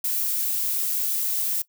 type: noise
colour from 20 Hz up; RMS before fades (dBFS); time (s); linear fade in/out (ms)
violet; -25; 0.04-1.62; 5
effects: noise-tail reverb RT60 0.1 s tail -18 dB re dry